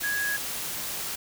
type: tone in noise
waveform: sine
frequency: 1661.2 Hz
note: G#6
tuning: in tune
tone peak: -26 dBFS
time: 0.03-0.37 s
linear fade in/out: 10 ms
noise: white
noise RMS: -33 dBFS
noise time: 0-1.16 s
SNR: +4 dB
effects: none